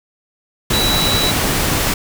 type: tone in noise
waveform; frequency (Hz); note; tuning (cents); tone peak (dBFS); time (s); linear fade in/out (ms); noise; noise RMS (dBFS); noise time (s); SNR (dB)
sine; 3929; B7; -10; -17; 0.73-1.31; 5; pink; -17; 0.7-1.94; -3
effects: none